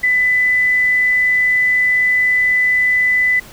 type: tone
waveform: sine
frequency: 1999 Hz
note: B6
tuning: 20 cents sharp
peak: -11 dBFS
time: 0.03-3.4 s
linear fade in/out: 10 ms
effects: pink hiss -39 dBFS RMS until 3.52 s